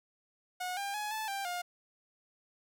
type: tone with pitch steps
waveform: sawtooth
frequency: 728 / 799 / 841 / 871 / 790 / 710 Hz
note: F#5 / G5 / G#5 / A5 / G5 / F5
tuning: -28 / +33 / +22 / -18 / +13 / +28 cents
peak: -31 dBFS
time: 0.6-1.62 s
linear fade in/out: 10 ms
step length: 170 ms
effects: none